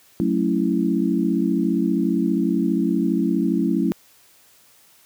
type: chord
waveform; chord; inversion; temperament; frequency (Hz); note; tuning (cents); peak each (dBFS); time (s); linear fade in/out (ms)
sine; F# minor seventh; none; equal; 185 / 220 / 277.2 / 329.6; F#3 / A3 / C#4 / E4; 0 / 0 / 0 / 0; -23; 0.2-3.92; 0
effects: white hiss -54 dBFS RMS until 5.05 s + high-pass 60 Hz 12 dB/octave